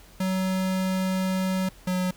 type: tone pair in turn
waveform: square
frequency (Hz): 187.7 / 183.2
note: F#3 / F#3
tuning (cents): +25 / -17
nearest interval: unison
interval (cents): 42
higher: first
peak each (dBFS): -24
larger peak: neither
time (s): 0.2-1.69 / 1.87-2.11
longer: first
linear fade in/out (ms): 5
effects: added 43 Hz sine -53 dBFS peak until 2.16 s + pink hiss -53 dBFS RMS until 2.16 s